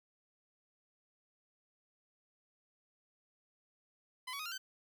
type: tone with pitch steps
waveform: 15% pulse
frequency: 1015 / 1126.2 / 1249.6 / 1386.5 / 1538.5 Hz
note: B5 / C#6 / D#6 / F6 / G6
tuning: +47 / +27 / +7 / -13 / -33 cents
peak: -34 dBFS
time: 4.27-4.58 s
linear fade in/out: 10 ms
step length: 62 ms
effects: none